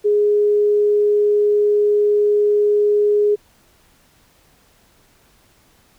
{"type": "tone", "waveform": "sine", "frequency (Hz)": 415.3, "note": "G#4", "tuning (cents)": 0, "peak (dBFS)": -12, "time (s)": [0.04, 3.36], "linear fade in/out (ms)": 20, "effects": ["pink hiss -55 dBFS RMS until 5.98 s"]}